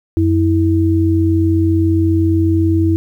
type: tone pair together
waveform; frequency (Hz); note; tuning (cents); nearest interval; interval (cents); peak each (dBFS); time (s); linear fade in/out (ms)
sine; 91.15 / 325.6; F#2 / E4; -25 / -21; octave + minor seventh; 2204; -13; 0.17-2.96; 0
effects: 8-bit